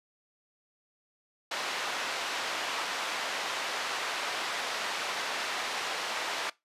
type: band-pass noise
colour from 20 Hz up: pink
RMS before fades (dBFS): -34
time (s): 1.51-6.5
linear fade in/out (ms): 5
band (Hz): 730 to 4700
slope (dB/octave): 12
effects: noise-tail reverb RT60 0.2 s tail -21 dB re dry + resampled to 32000 Hz